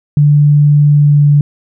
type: tone with pitch glide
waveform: sine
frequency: 146.7 to 145.52 Hz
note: D3 to D3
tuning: -2 to -16 cents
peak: -4 dBFS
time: 0.17-1.41 s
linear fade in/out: 2 ms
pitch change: -14 cents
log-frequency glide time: 0.89-1.28 s
effects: none